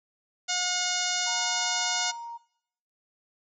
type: harmonic tone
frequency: 721 Hz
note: F#5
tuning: 45 cents flat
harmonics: 1 / 2 / 3 / 4 / 5 / 6 / 7 / 8 / 9 / 10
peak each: -35 / -35 / -35 / -35 / -35 / -35 / -35 / -35 / -35 / -35 dBFS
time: 0.48-2.12 s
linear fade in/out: 20 ms
type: tone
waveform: sine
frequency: 935 Hz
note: A#5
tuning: 5 cents sharp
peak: -36 dBFS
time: 1.26-2.38 s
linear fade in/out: 20 ms
effects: noise-tail reverb RT60 0.8 s tail -23 dB re dry